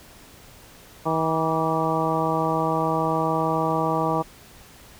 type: harmonic tone with a mistuned harmonic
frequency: 160.4 Hz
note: E3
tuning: 47 cents flat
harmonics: 1 / 2 / 3 / 4 / 5 / 6 / 7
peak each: -28 / -28 / -28 / -28 / -28 / -28 / -28 dBFS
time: 1.05-4.23 s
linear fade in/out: 20 ms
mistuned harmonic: 7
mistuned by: +53 cents
effects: pink hiss -48 dBFS RMS until 4.99 s